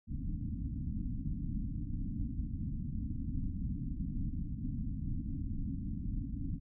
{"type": "low-pass noise", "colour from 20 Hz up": "pink", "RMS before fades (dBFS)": -37, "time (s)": [0.07, 6.6], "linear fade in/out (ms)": 50, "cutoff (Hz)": 290, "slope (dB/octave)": 96, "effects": []}